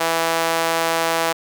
sawtooth tone with high-pass filter, 164.81 Hz, E3, in tune, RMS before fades -20 dBFS, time 0-1.33 s, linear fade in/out 10 ms, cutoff 670 Hz, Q 1.2, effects none

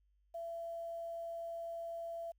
sine tone with quantisation, 672 Hz, E5, 33 cents sharp, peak -40 dBFS, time 0.34-2.32 s, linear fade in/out 10 ms, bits 11, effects added 50 Hz sine -70 dBFS peak until 2.38 s

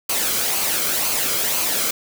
white noise with flanger, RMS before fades -21 dBFS, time 0.09-1.91 s, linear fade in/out 5 ms, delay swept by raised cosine 0.55 to 1.13 ms, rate 2 Hz, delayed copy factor -0.5, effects none

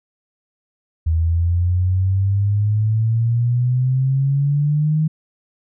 sine exponential sweep, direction up, 80 to 157.6 Hz, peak -14 dBFS, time 1.06-5.08 s, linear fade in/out 10 ms, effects none

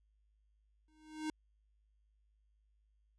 square tone with exponential growth, 310 Hz, D#4, 6 cents flat, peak -35 dBFS, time 0.88-1.3 s, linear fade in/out 2 ms, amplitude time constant 91 ms, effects added 52 Hz sine -70 dBFS peak until 3.18 s + resampled to 22050 Hz

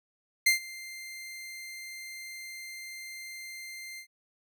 sawtooth tone with ADSR envelope, 2093 Hz, C7, in tune, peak -15 dBFS, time 0.46-4.07 s, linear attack 9 ms, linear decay 120 ms, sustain -22 dB, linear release 87 ms, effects none

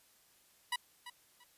15% pulse tone with echo, 976 Hz, B5, 21 cents flat, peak -26 dBFS, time 0.72-0.76 s, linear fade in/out 5 ms, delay 340 ms, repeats 2, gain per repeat -13 dB, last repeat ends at 1.44 s, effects white hiss -67 dBFS RMS until 1.57 s + resampled to 32000 Hz

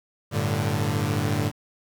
sawtooth chord, G suspended second, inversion none, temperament equal with one note detuned, 98 / 111.79 / 146.83 Hz, G2 / A2 / D3, 0 / +28 / 0 cents, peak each -23 dBFS, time 0.31-1.52 s, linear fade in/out 50 ms, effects 8-bit

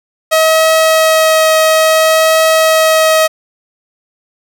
sawtooth tone with vibrato, 637 Hz, D#5, 41 cents sharp, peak -3 dBFS, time 0.31-3.28 s, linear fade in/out 20 ms, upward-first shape triangle, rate 0.59 Hz, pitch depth 9 cents each way, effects none

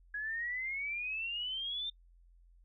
sine exponential sweep, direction up, 1661.2 to 3618 Hz, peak -35 dBFS, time 0.14-1.9 s, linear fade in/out 5 ms, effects noise-tail reverb RT60 0.1 s tail -24 dB re dry + added 43 Hz sine -59 dBFS peak until 2.64 s

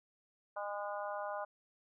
harmonic tone with a mistuned harmonic, 203.9 Hz, G#3, 32 cents flat, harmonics 3 / 4 / 5 / 6 / 7, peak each -41 / -43 / -45 / -47 / -48 dBFS, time 0.56-1.45 s, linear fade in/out 10 ms, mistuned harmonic 7, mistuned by +27 cents, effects none

